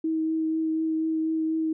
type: tone with vibrato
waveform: sine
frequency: 319 Hz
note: D#4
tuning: 43 cents sharp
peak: -23 dBFS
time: 0.04-1.73 s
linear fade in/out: 5 ms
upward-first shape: triangle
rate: 4.1 Hz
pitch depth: 13 cents each way
effects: none